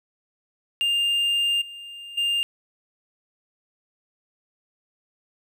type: tone with level steps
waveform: triangle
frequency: 2804 Hz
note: F7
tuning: 6 cents sharp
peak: -18 / -35 / -19 dBFS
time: 0.81-2.43 s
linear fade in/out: 0 ms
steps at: 1.61 / 2.17 s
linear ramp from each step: 10 ms
effects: none